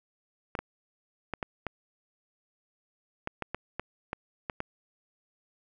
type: clicks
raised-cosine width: 0.5 ms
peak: -17 dBFS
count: 12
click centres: 0.552 / 0.59 / 1.337 / 1.428 / 1.667 / 3.274 / 3.423 / 3.546 / 3.796 / 4.131 / 4.498 / 4.604 s
effects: none